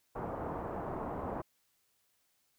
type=low-pass noise; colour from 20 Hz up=white; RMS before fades=-39 dBFS; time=0.15-1.42 s; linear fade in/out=10 ms; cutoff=980 Hz; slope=24 dB/octave; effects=white hiss -75 dBFS RMS until 2.58 s